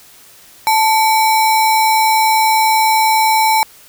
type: tone with sample-and-hold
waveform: sine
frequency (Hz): 880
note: A5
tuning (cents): 0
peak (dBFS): -9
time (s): 0.67-3.63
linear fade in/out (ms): 0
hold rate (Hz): 3150
effects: white hiss -43 dBFS RMS until 3.88 s